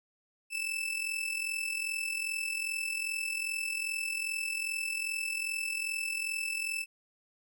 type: tone with amplitude modulation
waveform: 40% pulse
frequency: 2637 Hz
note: E7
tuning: in tune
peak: -28 dBFS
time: 0.5-6.86 s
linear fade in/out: 50 ms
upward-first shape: sine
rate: 42.5 Hz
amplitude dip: 65%
effects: none